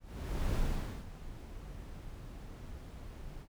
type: noise with ADSR envelope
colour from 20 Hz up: brown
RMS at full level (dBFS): -31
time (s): 0-3.48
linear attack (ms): 550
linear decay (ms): 500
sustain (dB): -15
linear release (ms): 69
effects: none